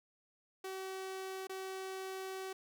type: tone with dropouts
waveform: sawtooth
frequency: 380.3 Hz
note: F#4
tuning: 48 cents sharp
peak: -37 dBFS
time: 0.64-2.53 s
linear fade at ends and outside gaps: 5 ms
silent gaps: 1.471-1.494 s
effects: none